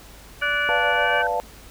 harmonic tone, 580 Hz, D5, 22 cents flat, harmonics 1 / 2 / 3 / 4 / 5, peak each -31 / -31 / -30 / -27 / -30 dBFS, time 0.41-1.23 s, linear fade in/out 20 ms
sine tone with pitch glide, 1480 to 1529.5 Hz, F#6 to G6, 0 to -43 cents, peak -22 dBFS, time 0.42-1.27 s, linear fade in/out 2 ms, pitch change +57 cents, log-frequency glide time 0.91-1.14 s
sine chord, B half-diminished seventh, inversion none, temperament equal, 493.9 / 587.3 / 698.5 / 880 Hz, B4 / D5 / F5 / A5, 0 / 0 / 0 / 0 cents, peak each -28 / -28 / -26 / -25 dBFS, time 0.69-1.4 s, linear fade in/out 0 ms
effects added 50 Hz sine -46 dBFS peak until 1.7 s + pink hiss -46 dBFS RMS until 1.7 s

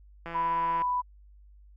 click train, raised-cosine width 0.5 ms, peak -24 dBFS, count 95, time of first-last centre 0.26-0.82 s, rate 168 Hz
sine tone, 991 Hz, B5, 6 cents sharp, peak -25 dBFS, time 0.34-1.02 s, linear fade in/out 20 ms
effects added 50 Hz sine -51 dBFS peak until 1.76 s

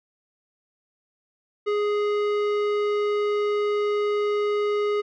sine tone with tanh clipping, 415.3 Hz, G#4, in tune, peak -23 dBFS, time 1.66-5.02 s, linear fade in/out 20 ms, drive 15 dB, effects none

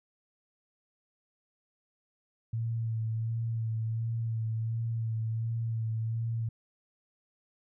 sine tone with vibrato, 113.2 Hz, A2, 50 cents sharp, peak -29 dBFS, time 2.53-6.49 s, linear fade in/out 5 ms, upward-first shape sine, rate 1.4 Hz, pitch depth 26 cents each way, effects none

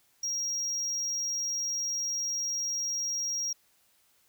triangle tone, 5630 Hz, F8, 13 cents sharp, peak -28 dBFS, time 0.23-3.53 s, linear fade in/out 5 ms, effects white hiss -67 dBFS RMS until 4.28 s

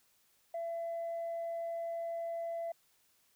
sine tone, 672 Hz, E5, 33 cents sharp, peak -34 dBFS, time 0.54-2.72 s, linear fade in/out 5 ms, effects tanh soft clip ceiling -33 dBFS + white hiss -71 dBFS RMS until 3.35 s

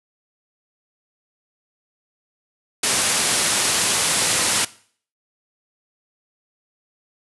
white low-pass noise, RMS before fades -20 dBFS, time 2.83-4.65 s, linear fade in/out 5 ms, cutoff 11000 Hz, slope 96 dB/octave, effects noise-tail reverb RT60 0.5 s tail -19 dB re dry + high-pass 100 Hz 12 dB/octave

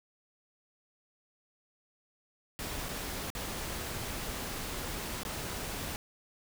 pink noise with dropouts, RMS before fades -38 dBFS, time 2.59-5.96 s, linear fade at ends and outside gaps 0 ms, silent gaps 2.886-2.89 / 3.302-3.351 / 5.233-5.251 s, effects none

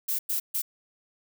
violet noise bursts at uneven times, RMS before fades -28 dBFS, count 3, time 0.08-0.19 / 0.29-0.4 / 0.54-0.62 s, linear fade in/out 10 ms, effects none

